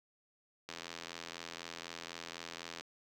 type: click train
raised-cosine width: 0.2 ms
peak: -25 dBFS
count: 179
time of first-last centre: 0.69-2.809 s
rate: 84 Hz
effects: high-pass 80 Hz 12 dB/octave + 9-bit